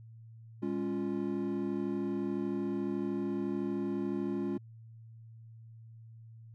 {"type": "chord", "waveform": "triangle", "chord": "Db major", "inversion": "second", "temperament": "equal with one note detuned", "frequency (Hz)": [203.5, 277.2, 349.2], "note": ["Ab3", "Db4", "F4"], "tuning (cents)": [-35, 0, 0], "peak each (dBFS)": -34, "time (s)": [0.62, 4.58], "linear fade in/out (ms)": 10, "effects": ["added 113 Hz sine -49 dBFS peak until 6.54 s"]}